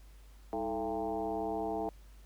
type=tone with frequency modulation; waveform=sine; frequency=557 Hz; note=C#5; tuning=8 cents sharp; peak=-32 dBFS; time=0.53-1.89 s; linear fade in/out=0 ms; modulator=118 Hz; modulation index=2.5; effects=added 50 Hz sine -52 dBFS peak until 2.25 s + pink hiss -65 dBFS RMS until 2.25 s